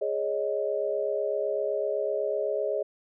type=chord; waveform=sine; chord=Ab suspended fourth; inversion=none; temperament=equal; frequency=415.3 / 554.4 / 622.3 Hz; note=Ab4 / Db5 / Eb5; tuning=0 / 0 / 0 cents; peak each=-30 dBFS; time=0.01-2.83 s; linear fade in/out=10 ms; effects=none